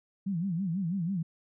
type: tone with vibrato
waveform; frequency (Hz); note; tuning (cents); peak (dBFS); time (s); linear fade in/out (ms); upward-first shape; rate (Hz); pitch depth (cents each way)
sine; 180; F#3; -47; -28; 0.26-1.23; 10; sine; 6.1; 190
effects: none